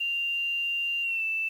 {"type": "tone with pitch glide", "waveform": "sine", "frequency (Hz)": [2783, 2651], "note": ["F7", "E7"], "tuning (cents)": [-7, 9], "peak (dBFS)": -26, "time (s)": [0, 1.49], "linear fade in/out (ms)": 10, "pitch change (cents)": -84, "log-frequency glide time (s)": [1.02, 1.23], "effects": ["9-bit"]}